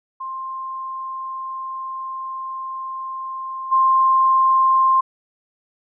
sine tone with level steps, 1054 Hz, C6, 12 cents sharp, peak -26 / -12 dBFS, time 0.2-5.01 s, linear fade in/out 10 ms, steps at 3.71 s, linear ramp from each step 20 ms, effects none

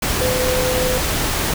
sine tone in noise, 507 Hz, B4, 45 cents sharp, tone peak -19 dBFS, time 0.21-0.98 s, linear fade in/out 5 ms, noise pink, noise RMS -20 dBFS, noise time 0.02-1.54 s, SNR -2 dB, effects none

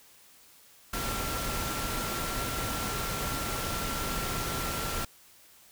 sine tone in noise, 1362 Hz, F6, 44 cents flat, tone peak -38 dBFS, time 0.93-5.05 s, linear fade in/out 5 ms, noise pink, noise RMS -33 dBFS, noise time 0.93-5.05 s, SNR -8 dB, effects white hiss -57 dBFS RMS until 5.71 s

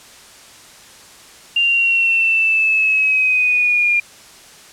sine linear sweep, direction down, 2794 to 2403 Hz, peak -12 dBFS, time 1.56-4 s, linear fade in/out 5 ms, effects white hiss -42 dBFS RMS until 4.72 s + low-pass 9000 Hz 12 dB/octave

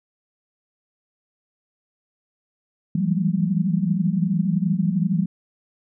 sine tone cluster, 161.5 / 167.8 / 190.5 / 202.9 / 220.8 Hz, E3 / E3 / G3 / G#3 / A3, -35 / +31 / -49 / -40 / +6 cents, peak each -31 / -22 / -22 / -27 / -31 dBFS, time 2.95-5.26 s, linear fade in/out 5 ms, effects none

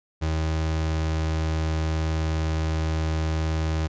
35% pulse tone, 79.3 Hz, D#2, 33 cents sharp, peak -21 dBFS, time 0.21-3.88 s, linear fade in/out 20 ms, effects resampled to 16000 Hz

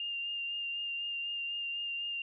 sine tone with vibrato, 2800 Hz, F7, 4 cents sharp, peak -34 dBFS, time 0-2.22 s, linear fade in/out 2 ms, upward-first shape sine, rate 4 Hz, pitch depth 17 cents each way, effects none

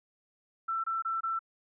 sine tone bursts, 1337 Hz, E6, 24 cents sharp, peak -29 dBFS, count 4, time 0.68-1.392 s, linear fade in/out 10 ms, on 160 ms, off 24 ms, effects none

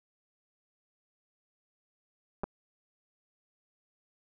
clicks, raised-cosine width 1 ms, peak -20 dBFS, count 2, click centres 2.435 / 2.44 s, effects none

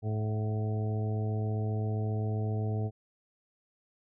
harmonic tone with a mistuned harmonic, 107.7 Hz, A2, 37 cents flat, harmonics 1 / 2 / 3 / 4 / 5 / 6 / 7, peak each -29 / -39 / -44 / -40 / -50 / -45 / -46 dBFS, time 0.02-2.91 s, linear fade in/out 50 ms, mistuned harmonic 6, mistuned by +34 cents, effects none

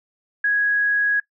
sine tone, 1661.2 Hz, G#6, in tune, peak -16 dBFS, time 0.44-1.2 s, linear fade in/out 5 ms, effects noise-tail reverb RT60 0.1 s tail -20 dB re dry

